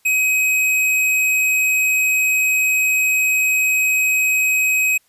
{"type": "tone", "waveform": "square", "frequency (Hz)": 2531, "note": "D#7", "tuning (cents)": 29, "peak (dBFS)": -15, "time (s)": [0.05, 4.98], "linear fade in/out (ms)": 10, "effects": ["white hiss -60 dBFS RMS until 5.08 s", "resampled to 32000 Hz"]}